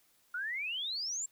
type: exponential sweep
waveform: sine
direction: up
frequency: 1396.9 to 7570 Hz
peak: -34 dBFS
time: 0.34-1.26 s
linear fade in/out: 5 ms
effects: white hiss -69 dBFS RMS until 1.31 s